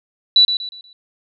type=tone with echo; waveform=sine; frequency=3951 Hz; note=B7; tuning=in tune; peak=-7 dBFS; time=0.36-0.45 s; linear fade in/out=2 ms; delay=120 ms; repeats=4; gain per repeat=-9 dB; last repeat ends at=0.93 s; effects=none